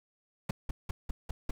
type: noise bursts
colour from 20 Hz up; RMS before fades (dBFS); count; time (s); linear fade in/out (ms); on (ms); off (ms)
brown; -31; 6; 0.49-1.51; 5; 20; 180
effects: none